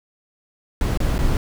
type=noise with dropouts; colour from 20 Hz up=brown; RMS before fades=-19 dBFS; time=0.81-1.37 s; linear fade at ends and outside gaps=1 ms; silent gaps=0.975-1.002 / 1.181-1.189 s; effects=none